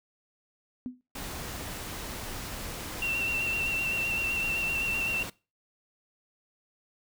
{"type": "tone with exponential decay", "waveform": "sine", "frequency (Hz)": 250.6, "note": "B3", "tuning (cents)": 25, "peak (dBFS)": -29, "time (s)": [0.86, 1.01], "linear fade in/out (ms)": 0, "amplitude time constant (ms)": 32}
{"type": "noise", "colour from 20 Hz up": "pink", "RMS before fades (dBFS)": -38, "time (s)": [1.15, 5.3], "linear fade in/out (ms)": 5}
{"type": "tone with vibrato", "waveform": "sine", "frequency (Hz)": 2716, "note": "F7", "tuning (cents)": -49, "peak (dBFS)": -27, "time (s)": [3.02, 5.23], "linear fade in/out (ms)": 2, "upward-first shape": "square", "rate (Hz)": 7.8, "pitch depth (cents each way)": 23}
{"effects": ["noise-tail reverb RT60 0.3 s tail -21 dB re dry"]}